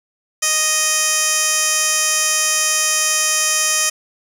15% pulse tone with band-pass filter, 622.3 Hz, D#5, in tune, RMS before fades -17 dBFS, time 0.42-3.9 s, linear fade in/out 10 ms, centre 7500 Hz, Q 1.4, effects 7-bit

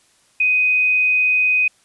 sine tone, 2502 Hz, D#7, 9 cents sharp, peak -13 dBFS, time 0.4-1.68 s, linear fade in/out 5 ms, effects white hiss -57 dBFS RMS until 1.84 s + resampled to 24000 Hz

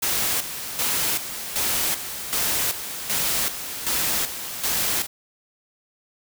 white noise with tremolo, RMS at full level -23 dBFS, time 0.02-5.07 s, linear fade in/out 10 ms, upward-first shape square, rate 1.3 Hz, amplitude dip 65%, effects none

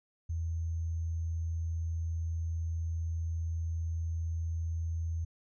sine tone with sample-and-hold, 82.41 Hz, E2, in tune, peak -31 dBFS, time 0.29-5.25 s, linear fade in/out 10 ms, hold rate 6300 Hz, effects resampled to 24000 Hz

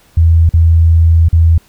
sine tone with dropouts, 82.41 Hz, E2, in tune, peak -4 dBFS, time 0.17-1.58 s, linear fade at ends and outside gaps 5 ms, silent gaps 0.493-0.537 / 1.286-1.328 s, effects pink hiss -48 dBFS RMS until 1.68 s

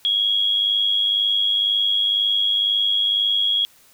sine tone with amplitude modulation, 3308 Hz, G#7, 8 cents flat, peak -14 dBFS, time 0.05-3.65 s, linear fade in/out 0 ms, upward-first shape sine, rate 102 Hz, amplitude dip 55%, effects white hiss -53 dBFS RMS until 3.93 s

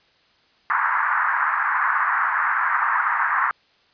pink band-pass noise, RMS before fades -21 dBFS, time 0.7-3.51 s, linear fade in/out 0 ms, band 950 to 1800 Hz, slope 48 dB/octave, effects white hiss -59 dBFS RMS until 3.93 s + resampled to 11025 Hz

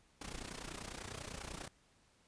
pink noise with amplitude modulation, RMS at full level -43 dBFS, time 0.21-1.68 s, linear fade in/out 5 ms, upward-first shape sine, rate 30.1 Hz, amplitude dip 80%, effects pink hiss -70 dBFS RMS until 2.27 s + resampled to 22050 Hz

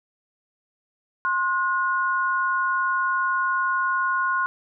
sine tone pair together, 1060 / 1448.7 Hz, C6 / F#6, +22 / -37 cents, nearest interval perfect fourth, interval 541 cents, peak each -23 dBFS, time 1.25-4.46 s, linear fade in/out 0 ms, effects none

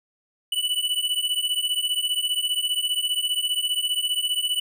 square beating tone pair, 2960 / 2975 Hz, F#7 / F#7, 0 / +9 cents, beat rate 15 Hz, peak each -26 dBFS, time 0.52-4.6 s, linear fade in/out 5 ms, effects none

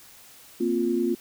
sine chord, Bb suspended second, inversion none, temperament just, 233.1 / 262.2 / 349.6 Hz, Bb3 / C4 / F4, 0 / +4 / +2 cents, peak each -27 / -28 / -24 dBFS, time 0.6-1.15 s, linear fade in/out 10 ms, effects white hiss -50 dBFS RMS until 1.2 s

